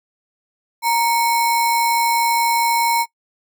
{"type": "tone with sample-and-hold", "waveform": "sine", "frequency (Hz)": 932.3, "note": "A#5", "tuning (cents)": 0, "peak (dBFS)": -14, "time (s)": [0.82, 3.06], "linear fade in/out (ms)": 50, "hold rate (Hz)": 3150, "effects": ["noise-tail reverb RT60 0.1 s tail -22 dB re dry"]}